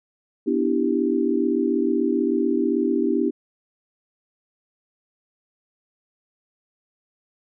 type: chord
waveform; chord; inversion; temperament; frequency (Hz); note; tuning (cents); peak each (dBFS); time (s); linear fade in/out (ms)
sine; E minor seventh; second; equal; 246.9 / 293.7 / 329.6 / 392; B3 / D4 / E4 / G4; 0 / 0 / 0 / 0; -24; 0.46-3.31; 20
effects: none

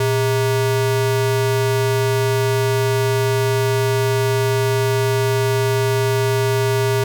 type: ring-modulated tone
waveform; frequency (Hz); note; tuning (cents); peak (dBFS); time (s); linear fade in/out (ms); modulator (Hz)
square; 261.6; C4; 0; -13; 0-7.04; 5; 144
effects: none

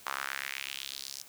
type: tone with high-pass filter sweep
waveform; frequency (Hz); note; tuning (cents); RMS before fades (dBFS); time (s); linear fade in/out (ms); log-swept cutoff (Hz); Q
sawtooth; 68; C#2; -33; -39; 0.06-1.22; 5; 1100 to 5700; 2.5
effects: white hiss -54 dBFS RMS until 1.28 s

